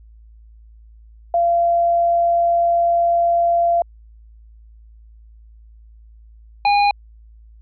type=tone pair in turn; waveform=sine / square; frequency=686 / 815.8 Hz; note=F5 / G#5; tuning=-31 / -31 cents; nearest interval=minor third; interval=300 cents; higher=second; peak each=-13 dBFS; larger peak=neither; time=1.34-3.82 / 6.65-6.91 s; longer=first; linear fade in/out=2 ms; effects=added 55 Hz sine -42 dBFS peak until 7.61 s + resampled to 11025 Hz